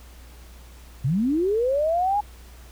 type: linear sweep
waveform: sine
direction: up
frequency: 116.54 to 844 Hz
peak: -19 dBFS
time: 1.04-2.21 s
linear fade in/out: 10 ms
effects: added 60 Hz sine -43 dBFS peak until 2.71 s + pink hiss -51 dBFS RMS until 2.71 s